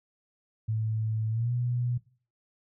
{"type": "tone with pitch glide", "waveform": "sine", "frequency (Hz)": [110, 122.05], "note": ["A2", "B2"], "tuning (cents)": [0, -20], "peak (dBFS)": -26, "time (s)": [0.68, 1.98], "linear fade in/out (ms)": 10, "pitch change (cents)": 180, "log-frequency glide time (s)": [1.3, 1.52], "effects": ["noise-tail reverb RT60 0.4 s tail -18 dB re dry"]}